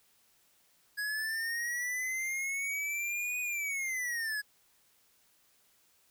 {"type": "linear two-way sweep", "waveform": "square", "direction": "up then down", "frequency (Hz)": [1661.2, 2489, 1661.2], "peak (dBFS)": -33, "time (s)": [0.97, 4.42], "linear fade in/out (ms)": 20, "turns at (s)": 3.4, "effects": ["white hiss -68 dBFS RMS until 6.1 s"]}